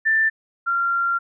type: tone pair in turn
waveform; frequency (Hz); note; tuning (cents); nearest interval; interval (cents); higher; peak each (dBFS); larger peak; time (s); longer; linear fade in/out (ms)
sine; 1775 / 1380.7; A6 / F6; +15 / -20; major third; 435; first; -15 / -18; first; 0.05-0.3 / 0.66-1.19; second; 20
effects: none